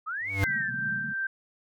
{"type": "linear two-way sweep", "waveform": "sine", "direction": "up then down", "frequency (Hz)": [1200, 2263, 1696], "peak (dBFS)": -30, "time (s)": [0.06, 0.71], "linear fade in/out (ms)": 20, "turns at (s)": 0.31}
{"type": "tone with exponential growth", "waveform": "square", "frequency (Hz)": 98, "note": "G2", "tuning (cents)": 0, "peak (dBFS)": -20, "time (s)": [0.21, 0.44], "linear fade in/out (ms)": 0, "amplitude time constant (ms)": 49}
{"type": "tone with tremolo", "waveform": "sine", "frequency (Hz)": 1568, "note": "G6", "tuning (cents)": 0, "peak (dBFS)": -26, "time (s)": [0.43, 1.27], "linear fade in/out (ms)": 5, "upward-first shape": "triangle", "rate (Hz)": 2.7, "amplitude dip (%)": 45}
{"type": "band-pass noise", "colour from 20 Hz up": "white", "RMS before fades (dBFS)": -40, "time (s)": [0.46, 1.14], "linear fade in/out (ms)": 20, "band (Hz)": [120, 240], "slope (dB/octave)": 96}
{"effects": []}